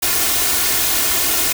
white noise with comb filter, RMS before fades -17 dBFS, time 0.02-1.53 s, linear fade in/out 10 ms, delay 2.8 ms, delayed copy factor +0.6, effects none

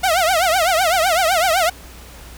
sawtooth tone with vibrato, 698.5 Hz, F5, in tune, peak -10 dBFS, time 0.03-1.7 s, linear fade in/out 10 ms, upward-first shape triangle, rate 7.9 Hz, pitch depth 220 cents each way, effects added 60 Hz sine -39 dBFS peak until 2.37 s + pink hiss -41 dBFS RMS until 2.37 s

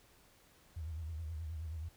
sine tone with vibrato, 79.9 Hz, D#2, 47 cents sharp, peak -39 dBFS, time 0.76-1.89 s, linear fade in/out 10 ms, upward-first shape sine, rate 9.4 Hz, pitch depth 100 cents each way, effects pink hiss -65 dBFS RMS until 1.96 s

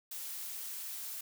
blue noise, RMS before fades -42 dBFS, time 0.11-1.21 s, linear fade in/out 5 ms, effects none

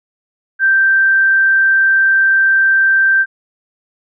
sine tone, 1567 Hz, G6, 1 cent flat, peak -8 dBFS, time 0.59-3.26 s, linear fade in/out 50 ms, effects none

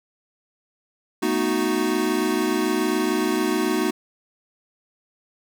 square chord, B dominant seventh, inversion third, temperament equal, 220 / 246.9 / 311.1 / 370 Hz, A3 / B3 / D#4 / F#4, 0 / 0 / 0 / 0 cents, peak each -29 / -28 / -25 / -25 dBFS, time 1.22-3.91 s, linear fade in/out 10 ms, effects none

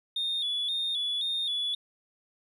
triangle tone with vibrato, 3540 Hz, A7, 10 cents sharp, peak -25 dBFS, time 0.16-1.75 s, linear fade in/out 5 ms, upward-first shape square, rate 1.9 Hz, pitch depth 59 cents each way, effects tanh soft clip ceiling -24 dBFS

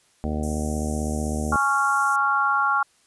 harmonic tone, 75.9 Hz, D#2, 42 cents flat, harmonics 1 / 2 / 3 / 4 / 5 / 6 / 7 / 8 / 9 / 10, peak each -27 / -34 / -28 / -35 / -38 / -37 / -41 / -36 / -44 / -37 dBFS, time 0.24-1.56 s, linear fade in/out 0 ms
white high-pass noise, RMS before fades -36 dBFS, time 0.43-2.16 s, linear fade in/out 2 ms, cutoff 5600 Hz, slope 96 dB/octave
sine chord, Db major, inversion second, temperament just, 831.5 / 1108.7 / 1385.9 Hz, Ab5 / Db6 / F6, +2 / 0 / -14 cents, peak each -25 / -23 / -21 dBFS, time 1.52-2.83 s, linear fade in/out 5 ms
effects white hiss -61 dBFS RMS until 3.06 s + resampled to 24000 Hz

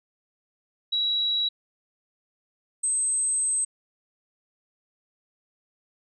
sine tone pair in turn, 3889 / 8241 Hz, B7 / C9, -27 / -27 cents, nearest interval octave + minor second, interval 1300 cents, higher second, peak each -22 dBFS, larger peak neither, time 0.92-1.49 / 2.83-3.65 s, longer second, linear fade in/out 10 ms, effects none

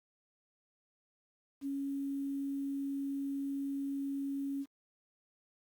sine tone with quantisation, 277.2 Hz, C#4, in tune, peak -34 dBFS, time 1.61-4.66 s, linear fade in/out 50 ms, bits 10, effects Opus 48 kbps

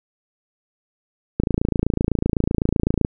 click train, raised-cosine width 3 ms, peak -5 dBFS, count 47, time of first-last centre 1.4-3.049 s, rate 27.9 Hz, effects none

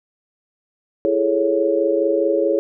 sine chord, A major seventh, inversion second, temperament equal with one note detuned, 333.8 / 415.3 / 440 / 554.4 Hz, E4 / G#4 / A4 / C#5, +22 / 0 / 0 / 0 cents, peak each -21 / -20 / -24 / -19 dBFS, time 1.05-2.59 s, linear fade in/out 0 ms, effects none

